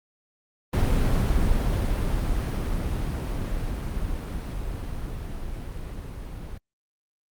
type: noise with level ramp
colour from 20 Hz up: brown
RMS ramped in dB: -20 to -36 dBFS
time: 0.73-6.58 s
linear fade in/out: 5 ms
effects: Opus 32 kbps